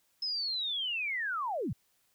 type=linear sweep; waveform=sine; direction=down; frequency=5190 to 78.7 Hz; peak=-31 dBFS; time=0.22-1.73 s; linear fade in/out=5 ms; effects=white hiss -72 dBFS RMS until 2.14 s